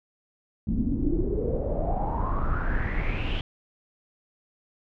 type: noise with low-pass filter sweep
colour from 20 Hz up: brown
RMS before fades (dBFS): -26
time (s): 0.67-3.41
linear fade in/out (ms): 2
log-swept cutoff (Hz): 210 to 3200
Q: 7.5
effects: none